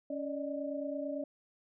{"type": "tone cluster", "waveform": "sine", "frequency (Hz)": [279.5, 582, 611], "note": ["C#4", "D5", "D#5"], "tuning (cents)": [14, -16, -32], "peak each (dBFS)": [-38, -39, -40], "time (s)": [0.1, 1.24], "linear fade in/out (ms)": 5, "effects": []}